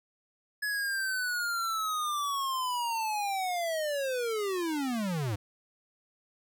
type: linear sweep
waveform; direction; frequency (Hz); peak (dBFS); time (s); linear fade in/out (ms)
square; down; 1700 to 95.5; -30; 0.62-5.36; 10
effects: 12-bit